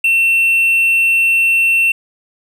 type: tone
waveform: triangle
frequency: 2700 Hz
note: E7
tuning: 41 cents sharp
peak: -8 dBFS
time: 0.04-1.92 s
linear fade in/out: 5 ms
effects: none